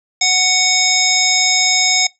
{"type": "harmonic tone", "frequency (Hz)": 742, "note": "F#5", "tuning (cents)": 5, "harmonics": [1, 3, 5, 7, 9, 10], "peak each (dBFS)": [-23, -17, -18, -17, -18, -23], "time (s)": [0.21, 2.07], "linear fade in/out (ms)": 5, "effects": ["noise-tail reverb RT60 0.2 s tail -22 dB re dry"]}